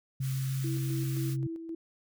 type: band-stop noise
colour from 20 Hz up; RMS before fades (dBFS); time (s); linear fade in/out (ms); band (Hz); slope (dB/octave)
white; -45; 0.2-1.37; 50; 340 to 1100; 96
type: tone with pitch glide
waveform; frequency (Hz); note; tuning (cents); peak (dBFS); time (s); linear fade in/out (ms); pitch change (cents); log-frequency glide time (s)
sine; 132.9 to 133.82; C3 to C3; +27 to +39; -29; 0.2-1.47; 5; +12; 0.44-0.53
type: tone with tremolo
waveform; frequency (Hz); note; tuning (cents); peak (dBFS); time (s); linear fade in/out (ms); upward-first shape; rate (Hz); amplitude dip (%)
sine; 329.1; E4; -3; -34; 0.64-1.75; 5; square; 3.8; 45
effects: none